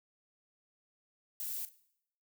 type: noise with echo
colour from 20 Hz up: violet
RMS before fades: -39 dBFS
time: 1.4-1.65 s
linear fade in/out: 0 ms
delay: 39 ms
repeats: 1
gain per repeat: -14 dB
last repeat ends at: 1.689 s
effects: noise-tail reverb RT60 0.7 s tail -18 dB re dry